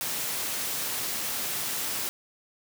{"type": "high-pass noise", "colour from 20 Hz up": "white", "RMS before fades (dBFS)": -31, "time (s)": [0.01, 2.09], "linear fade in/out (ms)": 0, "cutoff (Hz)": 100, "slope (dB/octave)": 12, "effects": []}